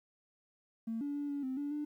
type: tone with pitch steps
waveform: triangle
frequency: 226 / 286.8 / 288.6 / 284.5 / 260.7 / 288 / 296.5 Hz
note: A3 / D4 / D4 / C#4 / C4 / D4 / D4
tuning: +47 / -41 / -30 / +45 / -6 / -34 / +17 cents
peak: -31 dBFS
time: 0.87-1.85 s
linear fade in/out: 10 ms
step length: 140 ms
effects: tanh soft clip ceiling -32 dBFS + 12-bit